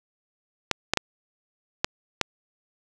clicks, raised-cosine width 0.2 ms, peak -3 dBFS, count 5, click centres 0.713 / 0.936 / 0.973 / 1.845 / 2.213 s, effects none

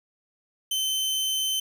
sawtooth tone, 3076 Hz, G7, 33 cents flat, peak -21 dBFS, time 0.71-1.6 s, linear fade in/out 5 ms, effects none

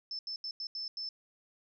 sine tone bursts at uneven times, 5274 Hz, E8, in tune, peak -36 dBFS, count 6, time 0.11-0.19 / 0.27-0.36 / 0.44-0.51 / 0.6-0.67 / 0.75-0.88 / 0.97-1.09 s, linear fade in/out 2 ms, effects none

